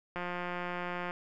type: click train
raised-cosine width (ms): 0.5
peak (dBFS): -22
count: 169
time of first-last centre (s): 0.16-1.109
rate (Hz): 177
effects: none